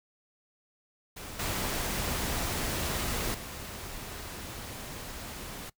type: noise with level steps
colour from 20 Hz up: pink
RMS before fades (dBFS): -42 / -32 / -41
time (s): 1.16-5.7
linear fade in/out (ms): 10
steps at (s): 1.39 / 3.34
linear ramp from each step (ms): 5
effects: noise-tail reverb RT60 0.1 s tail -21 dB re dry